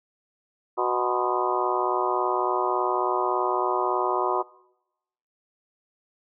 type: harmonic tone with a mistuned harmonic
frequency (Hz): 123.47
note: B2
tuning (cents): 0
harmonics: 3 / 4 / 5 / 6 / 7 / 8 / 9 / 10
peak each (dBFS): -27 / -33 / -31 / -30 / -33 / -28 / -30 / -32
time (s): 0.77-4.43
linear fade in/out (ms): 20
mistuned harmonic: 9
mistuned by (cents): -72
effects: noise-tail reverb RT60 0.9 s tail -23 dB re dry